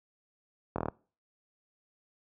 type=slowing click train; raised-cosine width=1 ms; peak=-17 dBFS; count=6; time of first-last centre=0.76-0.885 s; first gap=23 ms; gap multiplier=1.04; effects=noise-tail reverb RT60 0.4 s tail -24 dB re dry + high-pass 60 Hz 12 dB/octave